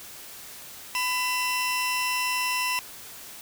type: tone pair together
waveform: sawtooth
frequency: 998.9 / 2700 Hz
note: B5 / E7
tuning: +19 / +41 cents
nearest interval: octave + perfect fourth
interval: 1722 cents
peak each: -24 dBFS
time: 0.95-2.79 s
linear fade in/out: 0 ms
effects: white hiss -43 dBFS RMS until 3.41 s